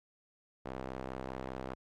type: tone with band-pass filter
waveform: sawtooth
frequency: 65 Hz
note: C2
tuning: 11 cents flat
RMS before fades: -42 dBFS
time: 0.65-1.75 s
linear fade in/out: 10 ms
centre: 640 Hz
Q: 0.74
effects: AAC 48 kbps